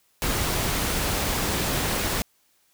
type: noise with amplitude modulation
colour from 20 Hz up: pink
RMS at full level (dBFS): -24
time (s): 0.22-2.22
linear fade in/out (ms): 0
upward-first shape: sine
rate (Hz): 211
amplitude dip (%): 30
effects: white hiss -65 dBFS RMS until 2.73 s